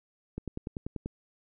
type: click train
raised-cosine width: 3 ms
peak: -22 dBFS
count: 8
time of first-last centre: 0.38-1.06 s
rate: 10.3 Hz
effects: none